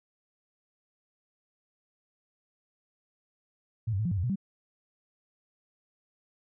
sine tone with pitch steps, 112.4 / 96.1 / 109.4 / 174.7 / 100.7 / 87.7 / 123.3 / 195.2 Hz, A2 / G2 / A2 / F3 / G2 / F2 / B2 / G3, +37 / -34 / -9 / +1 / +47 / +8 / -2 / -7 cents, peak -26 dBFS, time 3.87-4.358 s, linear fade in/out 10 ms, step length 61 ms, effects none

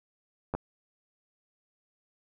clicks, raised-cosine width 1 ms, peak -17 dBFS, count 2, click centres 0.539 / 0.55 s, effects none

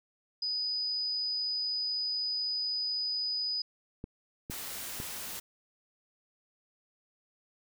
sine tone, 4978 Hz, D#8, in tune, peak -30 dBFS, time 0.42-3.62 s, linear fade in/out 5 ms
clicks, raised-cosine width 3 ms, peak -26 dBFS, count 3, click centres 4.041 / 4.499 / 5.001 s
white noise, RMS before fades -40 dBFS, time 4.5-5.4 s, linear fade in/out 10 ms
effects none

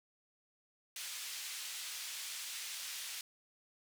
pink band-pass noise, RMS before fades -44 dBFS, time 0.96-3.21 s, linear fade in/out 2 ms, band 2700 to 12000 Hz, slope 12 dB/octave, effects none

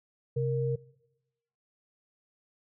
sine tone pair together, 131.89 / 466.2 Hz, C3 / A#4, +14 / 0 cents, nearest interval octave + minor seventh, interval 2186 cents, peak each -28 / -30 dBFS, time 0.36-0.76 s, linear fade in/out 10 ms, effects noise-tail reverb RT60 1.0 s tail -23 dB re dry

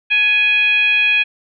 sine tone with frequency modulation, 2489 Hz, D#7, in tune, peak -11 dBFS, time 0.1-1.24 s, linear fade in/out 20 ms, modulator 810 Hz, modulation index 0.6, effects none

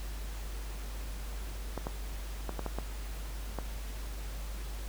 clicks, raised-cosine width 1 ms, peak -21 dBFS, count 7, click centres 1.777 / 1.869 / 2.493 / 2.593 / 2.663 / 2.786 / 3.587 s, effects added 50 Hz sine -37 dBFS peak until 4.88 s + pink hiss -48 dBFS RMS until 4.88 s

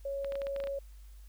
sine tone, 554.4 Hz, C#5, in tune, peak -33 dBFS, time 0.05-0.79 s, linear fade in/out 5 ms
clicks, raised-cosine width 0.3 ms, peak -28 dBFS, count 9, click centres 0.246 / 0.322 / 0.355 / 0.418 / 0.469 / 0.563 / 0.602 / 0.639 / 0.672 s
effects added 50 Hz sine -48 dBFS peak until 1.28 s + white hiss -66 dBFS RMS until 1.28 s

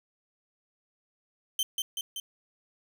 sawtooth tone with echo, 3103 Hz, G7, 18 cents flat, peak -22 dBFS, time 1.59-1.63 s, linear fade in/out 2 ms, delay 190 ms, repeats 3, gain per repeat -3 dB, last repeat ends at 2.2 s, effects none

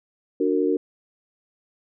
sine chord, D augmented, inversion none, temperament just, 293.7 / 367.1 / 458.9 Hz, D4 / F#4 / A#4, 0 / -14 / -27 cents, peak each -23 dBFS, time 0.4-0.77 s, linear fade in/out 5 ms, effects none

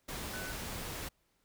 sine tone in noise, 1500 Hz, F#6, 23 cents sharp, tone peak -43 dBFS, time 0.33-0.53 s, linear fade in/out 10 ms, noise pink, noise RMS -41 dBFS, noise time 0.08-1.09 s, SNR -5 dB, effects pink hiss -75 dBFS RMS until 1.44 s

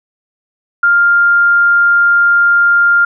sine tone, 1400 Hz, F6, 4 cents sharp, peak -6 dBFS, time 0.83-3.05 s, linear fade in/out 5 ms, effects none

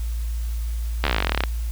slowing click train, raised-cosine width 0.3 ms, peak -4 dBFS, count 20, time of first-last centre 1.04-1.437 s, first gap 13 ms, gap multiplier 1.05, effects added 57 Hz sine -23 dBFS peak until 1.71 s + white hiss -45 dBFS RMS until 1.71 s

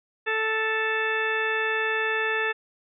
harmonic tone, 440 Hz, A4, in tune, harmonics 1 / 2 / 3 / 4 / 5 / 6 / 8, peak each -29 / -34 / -33 / -26 / -37 / -31 / -40 dBFS, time 0.26-2.53 s, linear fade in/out 20 ms, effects none

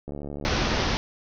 click train, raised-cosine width 2 ms, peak -22 dBFS, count 57, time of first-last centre 0.08-0.856 s, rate 72.2 Hz
pink low-pass noise, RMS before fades -25 dBFS, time 0.45-0.97 s, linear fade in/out 0 ms, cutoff 6000 Hz, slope 96 dB/octave
effects none

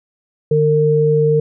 sine tone pair together, 150.61 / 455.5 Hz, D3 / A#4, +44 / -40 cents, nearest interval octave + perfect fifth, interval 1916 cents, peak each -15 / -12 dBFS, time 0.51-1.4 s, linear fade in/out 5 ms, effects none

